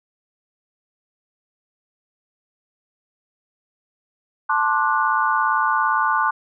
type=chord; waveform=sine; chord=D dominant seventh; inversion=second; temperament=just; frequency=881 / 1057.2 / 1174.7 / 1468.3 Hz; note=A5 / C6 / D6 / F#6; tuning=+2 / +18 / 0 / -14 cents; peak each=-22 dBFS; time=4.49-6.31 s; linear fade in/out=10 ms; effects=none